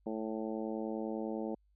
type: harmonic tone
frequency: 110 Hz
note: A2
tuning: in tune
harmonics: 2 / 3 / 4 / 5 / 6 / 7 / 8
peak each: -39 / -40 / -42 / -43 / -49 / -48 / -52 dBFS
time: 0.06-1.55 s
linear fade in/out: 5 ms
effects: added 50 Hz sine -67 dBFS peak until 1.75 s